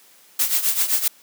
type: noise with tremolo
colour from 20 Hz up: blue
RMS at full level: -17 dBFS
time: 0.39-1.08 s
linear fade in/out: 5 ms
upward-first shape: triangle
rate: 7.7 Hz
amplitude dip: 80%
effects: white hiss -52 dBFS RMS until 1.22 s + high-pass 200 Hz 12 dB/octave